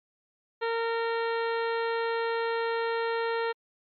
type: harmonic tone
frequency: 459.6 Hz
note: A#4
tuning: 25 cents flat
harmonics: 1 / 2 / 3 / 4 / 5 / 6 / 7 / 8 / 9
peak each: -28 / -33 / -36 / -37 / -44 / -46 / -47 / -49 / -47 dBFS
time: 0.61-3.53 s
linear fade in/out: 20 ms
effects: MP3 64 kbps